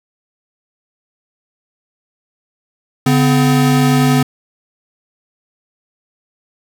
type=tone pair together; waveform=square; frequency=142.26 / 253.8 Hz; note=C#3 / B3; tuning=+45 / +47 cents; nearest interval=minor seventh; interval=1002 cents; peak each=-13 dBFS; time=3.06-4.23 s; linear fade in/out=5 ms; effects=7-bit